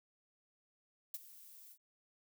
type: noise with ADSR envelope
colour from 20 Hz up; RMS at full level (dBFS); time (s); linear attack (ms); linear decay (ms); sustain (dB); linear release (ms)
violet; -39; 1.14-1.78; 4; 28; -18; 67
effects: none